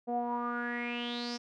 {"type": "tone with low-pass filter sweep", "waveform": "sawtooth", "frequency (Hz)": 240, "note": "B3", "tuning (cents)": -49, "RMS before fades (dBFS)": -35, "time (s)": [0.07, 1.38], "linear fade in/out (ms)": 20, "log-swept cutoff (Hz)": [620, 5500], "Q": 8.1, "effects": []}